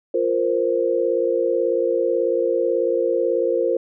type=chord; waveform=sine; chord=F suspended fourth; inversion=none; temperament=just; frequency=349.2 / 465.6 / 523.8 Hz; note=F4 / Bb4 / C5; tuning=0 / -2 / +2 cents; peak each=-23 / -21 / -21 dBFS; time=0.14-3.77 s; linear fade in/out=5 ms; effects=none